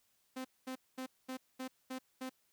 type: tone bursts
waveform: sawtooth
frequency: 259 Hz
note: C4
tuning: 17 cents flat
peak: -36 dBFS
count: 7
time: 0.36-2.296 s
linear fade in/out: 10 ms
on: 88 ms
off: 220 ms
effects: white hiss -75 dBFS RMS until 2.52 s